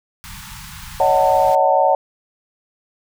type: band-stop noise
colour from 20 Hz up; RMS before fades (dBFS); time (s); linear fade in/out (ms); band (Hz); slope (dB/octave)
pink; -35; 0.24-1.55; 0; 210 to 840; 96
type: chord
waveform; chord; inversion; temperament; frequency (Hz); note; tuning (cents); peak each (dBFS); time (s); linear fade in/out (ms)
sine; D# half-diminished seventh; third; just; 560 / 622.3 / 746.7 / 896; C#5 / D#5 / F#5 / A5; +18 / 0 / +16 / +31; -17 / -19 / -16 / -17; 1-1.95; 2
effects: none